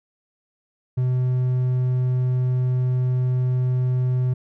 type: tone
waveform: triangle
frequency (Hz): 126.7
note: B2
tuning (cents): +45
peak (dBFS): -16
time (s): 0.97-4.34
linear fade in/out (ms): 10
effects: none